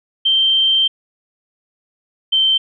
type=tone pair in turn; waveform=sine; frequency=3136 / 3113 Hz; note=G7 / G7; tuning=0 / -13 cents; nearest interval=unison; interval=13 cents; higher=first; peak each=-11 dBFS; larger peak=neither; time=0.25-0.88 / 2.32-2.58 s; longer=first; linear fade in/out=10 ms; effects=none